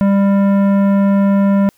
sine tone with tanh clipping, 198.3 Hz, G3, 20 cents sharp, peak -11 dBFS, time 0.01-1.69 s, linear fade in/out 0 ms, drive 14 dB, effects white hiss -56 dBFS RMS until 1.77 s

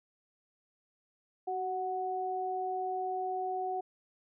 sine tone pair together, 376 / 740 Hz, F#4 / F#5, +28 / 0 cents, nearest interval octave, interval 1172 cents, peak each -37 / -33 dBFS, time 1.47-3.81 s, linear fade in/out 10 ms, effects none

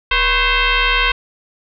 sine tone with frequency modulation, 564 Hz, C#5, 30 cents sharp, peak -12 dBFS, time 0.11-1.12 s, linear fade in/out 5 ms, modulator 524 Hz, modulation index 5.6, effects none

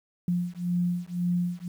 sine beating tone pair, 175.4 / 177.3 Hz, F3 / F3, +8 / +26 cents, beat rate 1.9 Hz, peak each -28 dBFS, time 0.28-1.68 s, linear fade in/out 2 ms, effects 9-bit

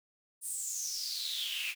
pink noise with high-pass filter sweep, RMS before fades -37 dBFS, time 0.41-1.75 s, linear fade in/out 50 ms, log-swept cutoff 9400 to 2400 Hz, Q 7.9, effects none

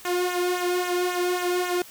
sawtooth tone with flanger, 357.9 Hz, F4, 42 cents sharp, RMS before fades -25 dBFS, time 0.05-1.82 s, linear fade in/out 2 ms, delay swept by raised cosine 0.2 to 1.8 ms, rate 3.7 Hz, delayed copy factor -0.7, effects white hiss -46 dBFS RMS until 1.9 s

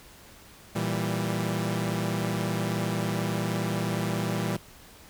sawtooth chord, E diminished, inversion second, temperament equal with one note detuned, 116.54 / 165.29 / 196 Hz, Bb2 / E3 / G3, 0 / +5 / 0 cents, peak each -27 dBFS, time 0.75-4.57 s, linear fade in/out 10 ms, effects pink hiss -51 dBFS RMS until 5.09 s

